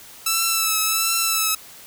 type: tone with vibrato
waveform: 5% pulse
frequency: 1318.5 Hz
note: E6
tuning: in tune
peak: -7 dBFS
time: 0.26-1.55 s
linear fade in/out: 5 ms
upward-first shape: triangle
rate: 1.4 Hz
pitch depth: 38 cents each way
effects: white hiss -43 dBFS RMS until 1.86 s